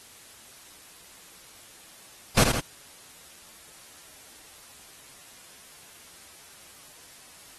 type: noise with echo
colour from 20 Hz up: pink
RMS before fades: -19 dBFS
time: 2.37-2.44 s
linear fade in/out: 5 ms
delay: 81 ms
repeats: 2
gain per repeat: -5 dB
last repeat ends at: 2.602 s
effects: white hiss -50 dBFS RMS until 7.58 s + AAC 32 kbps